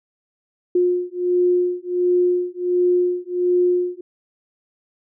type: beating tone pair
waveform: sine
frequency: 356.7 / 358.1 Hz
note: F4 / F4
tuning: +37 / +43 cents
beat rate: 1.4 Hz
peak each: -19 dBFS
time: 0.75-4.01 s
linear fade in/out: 5 ms
effects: none